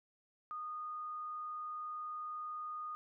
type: tone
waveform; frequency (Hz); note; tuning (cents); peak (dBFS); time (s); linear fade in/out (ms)
sine; 1231; D#6; -19; -40; 0.51-2.95; 0
effects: none